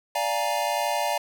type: chord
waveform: square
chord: Bb dominant seventh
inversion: first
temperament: equal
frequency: 587.3 / 698.5 / 830.6 / 932.3 Hz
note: D5 / F5 / Ab5 / Bb5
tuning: 0 / 0 / 0 / 0 cents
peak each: -30 dBFS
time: 0.15-1.18 s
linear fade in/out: 5 ms
effects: none